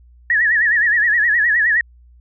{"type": "tone with vibrato", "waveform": "sine", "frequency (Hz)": 1800, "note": "A6", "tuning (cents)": 39, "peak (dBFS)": -12, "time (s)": [0.3, 1.81], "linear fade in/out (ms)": 2, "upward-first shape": "sine", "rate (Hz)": 9.6, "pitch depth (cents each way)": 130, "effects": ["added 60 Hz sine -44 dBFS peak until 2.2 s"]}